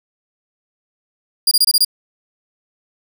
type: tone bursts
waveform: sawtooth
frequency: 4824 Hz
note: D8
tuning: 46 cents sharp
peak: -7 dBFS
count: 6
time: 1.47-1.848 s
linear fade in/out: 5 ms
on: 43 ms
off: 24 ms
effects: none